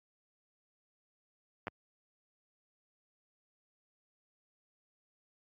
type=clicks; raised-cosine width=0.5 ms; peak=-22 / -24 dBFS; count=2; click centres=1.671 / 1.681 s; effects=high-pass 80 Hz 12 dB/octave + AAC 48 kbps